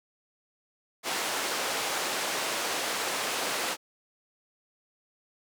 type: band-pass noise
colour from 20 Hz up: pink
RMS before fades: -31 dBFS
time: 1.03-3.77 s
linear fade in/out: 50 ms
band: 470 to 9900 Hz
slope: 12 dB/octave
effects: none